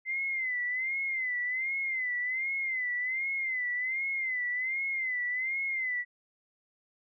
sine tone with vibrato, 2060 Hz, C7, 28 cents flat, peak -29 dBFS, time 0.05-6.05 s, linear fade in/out 50 ms, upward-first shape sine, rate 1.3 Hz, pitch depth 91 cents each way, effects none

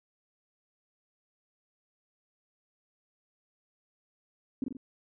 sine tone with echo, 261.6 Hz, C4, in tune, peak -27 dBFS, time 4.62-4.64 s, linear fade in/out 2 ms, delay 43 ms, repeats 3, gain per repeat -4 dB, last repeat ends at 4.769 s, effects none

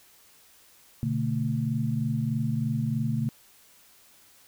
sine tone cluster, 121.8 / 145 / 223.5 Hz, B2 / D3 / A3, -24 / -22 / +27 cents, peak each -29 dBFS, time 1.03-3.29 s, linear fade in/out 0 ms, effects white hiss -57 dBFS RMS until 4.47 s

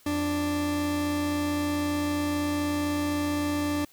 40% pulse tone pair together, 87.32 / 293.7 Hz, F2 / D4, 0 / 0 cents, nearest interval octave + major sixth, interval 2100 cents, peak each -34 / -25 dBFS, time 0.06-3.85 s, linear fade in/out 5 ms, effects white hiss -58 dBFS RMS until 3.92 s

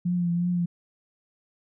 sine tone with vibrato, 174.61 Hz, F3, in tune, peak -22 dBFS, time 0.05-0.66 s, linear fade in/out 10 ms, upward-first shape triangle, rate 2.8 Hz, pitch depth 39 cents each way, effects none

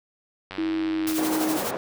click train, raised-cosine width 0.3 ms, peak -19 dBFS, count 60, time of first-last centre 0.51-1.132 s, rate 94.9 Hz
sine tone with pitch glide, 322.5 to 313.7 Hz, E4 to D#4, -38 to +14 cents, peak -23 dBFS, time 0.58-1.57 s, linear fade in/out 5 ms, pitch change -48 cents, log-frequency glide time 0.73-1.31 s
white noise with tremolo, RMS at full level -30 dBFS, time 1.07-1.71 s, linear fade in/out 2 ms, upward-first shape sine, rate 12 Hz, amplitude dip 55%
white band-pass noise, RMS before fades -30 dBFS, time 1.18-1.77 s, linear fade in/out 0 ms, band 220 to 770 Hz, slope 12 dB/octave
effects none

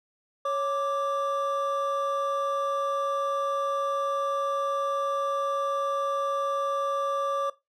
triangle tone pair together, 554.4 / 1173.2 Hz, C#5 / D6, 0 / -2 cents, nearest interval octave + minor second, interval 1298 cents, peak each -26 dBFS, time 0.45-7.5 s, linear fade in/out 5 ms, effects noise-tail reverb RT60 0.2 s tail -17 dB re dry

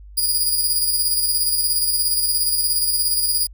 10% pulse tone with tremolo, 4873 Hz, D#8, 37 cents flat, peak -9 dBFS, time 0.17-3.47 s, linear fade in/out 10 ms, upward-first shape square, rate 17 Hz, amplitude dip 35%, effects added 50 Hz sine -38 dBFS peak until 3.53 s

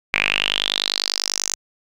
sawtooth tone with band-pass filter sweep, 50.1 Hz, G1, 38 cents sharp, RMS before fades -22 dBFS, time 0.13-1.55 s, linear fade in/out 10 ms, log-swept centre 2300 to 6600 Hz, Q 6.1, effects none

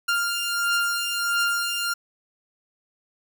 sawtooth beating tone pair, 1396.9 / 1398.4 Hz, F6 / F6, 0 / +2 cents, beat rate 1.5 Hz, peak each -24 / -20 dBFS, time 0.08-1.94 s, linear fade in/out 10 ms, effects none

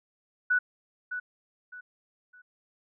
sine tone with echo, 1480 Hz, F#6, in tune, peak -21 dBFS, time 0.5-0.59 s, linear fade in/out 10 ms, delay 610 ms, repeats 3, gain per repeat -10 dB, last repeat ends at 2.42 s, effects none

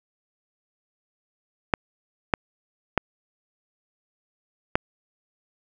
clicks, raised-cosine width 0.5 ms, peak -3 dBFS, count 4, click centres 1.738 / 2.338 / 2.977 / 4.755 s, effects none

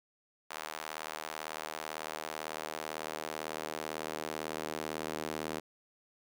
sawtooth tone with high-pass filter sweep, 78 Hz, D#2, 5 cents sharp, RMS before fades -40 dBFS, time 0.5-5.6 s, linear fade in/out 10 ms, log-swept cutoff 900 to 330 Hz, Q 0.98, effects none

